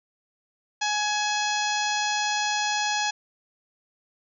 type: harmonic tone with a mistuned harmonic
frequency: 837 Hz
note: G#5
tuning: 13 cents sharp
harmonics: 1 / 2 / 3 / 4 / 5 / 6 / 7 / 8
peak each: -27 / -30 / -32 / -33 / -34 / -35 / -35 / -36 dBFS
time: 0.81-3.11 s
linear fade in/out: 10 ms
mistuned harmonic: 3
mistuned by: +33 cents
effects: none